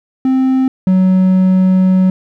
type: tone pair in turn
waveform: triangle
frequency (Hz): 261.6 / 186.58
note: C4 / F#3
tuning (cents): 0 / +15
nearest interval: tritone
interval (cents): 585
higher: first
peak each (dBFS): -7 / -5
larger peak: second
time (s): 0.25-0.68 / 0.87-2.1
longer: second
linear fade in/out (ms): 2
effects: none